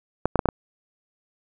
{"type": "clicks", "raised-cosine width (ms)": 1, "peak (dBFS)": -5, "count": 5, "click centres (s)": [0.256, 0.357, 0.392, 0.457, 0.488], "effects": []}